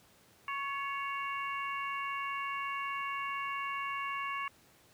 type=harmonic tone with a mistuned harmonic; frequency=554.4 Hz; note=C#5; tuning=in tune; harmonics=2 / 3 / 4 / 5; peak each=-36 / -44 / -41 / -43 dBFS; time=0.48-4.48 s; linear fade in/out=2 ms; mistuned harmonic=3; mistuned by=+39 cents; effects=pink hiss -63 dBFS RMS until 4.93 s + high-pass 80 Hz 12 dB/octave